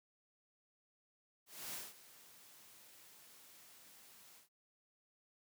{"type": "noise with ADSR envelope", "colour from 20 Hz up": "white", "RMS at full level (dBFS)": -44, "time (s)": [1.46, 4.49], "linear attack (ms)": 270, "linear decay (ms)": 200, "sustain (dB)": -17, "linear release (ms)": 120, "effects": ["noise-tail reverb RT60 0.1 s tail -25 dB re dry", "high-pass 100 Hz 12 dB/octave"]}